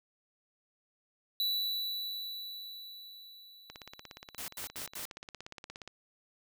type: tone with exponential decay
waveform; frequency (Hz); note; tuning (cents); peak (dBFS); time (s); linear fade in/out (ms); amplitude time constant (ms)
square; 3951; B7; 0; -29; 1.4-4.95; 1; 770
type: click train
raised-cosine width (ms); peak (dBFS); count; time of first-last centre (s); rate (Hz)
0.2; -27; 38; 3.7-5.876; 17
type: noise bursts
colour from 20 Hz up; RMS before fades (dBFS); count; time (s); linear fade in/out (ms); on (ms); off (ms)
white; -41; 4; 4.38-5.053; 0; 100; 91
effects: none